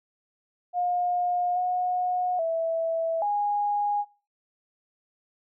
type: tone with pitch steps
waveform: sine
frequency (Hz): 713 / 725 / 657 / 823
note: F5 / F#5 / E5 / G#5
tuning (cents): +36 / -35 / -6 / -16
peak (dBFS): -23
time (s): 0.73-4.05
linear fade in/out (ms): 50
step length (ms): 830
effects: noise-tail reverb RT60 0.4 s tail -24 dB re dry